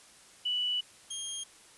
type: tone pair in turn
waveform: sine / 15% pulse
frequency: 2960 / 3229 Hz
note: F#7 / G#7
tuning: 0 / -49 cents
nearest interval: major second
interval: 151 cents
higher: second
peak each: -28 dBFS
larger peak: neither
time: 0.45-0.81 / 1.1-1.44 s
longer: first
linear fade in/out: 10 ms
effects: white hiss -56 dBFS RMS until 1.77 s + resampled to 24000 Hz